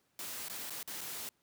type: noise with dropouts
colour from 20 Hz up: white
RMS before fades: -42 dBFS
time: 0.19-1.29 s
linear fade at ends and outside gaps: 1 ms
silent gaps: 0.484-0.498 / 0.698-0.705 / 0.829-0.876 / 1.009-1.013 s
effects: pink hiss -75 dBFS RMS until 1.42 s + high-pass 100 Hz 12 dB/octave